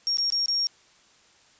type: tone with dropouts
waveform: sine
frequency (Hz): 5560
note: F8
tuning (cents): -9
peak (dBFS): -22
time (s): 0.07-0.67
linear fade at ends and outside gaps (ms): 0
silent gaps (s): 0.171-0.184 / 0.302-0.323 / 0.459-0.483
effects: white hiss -58 dBFS RMS until 1.59 s + resampled to 16000 Hz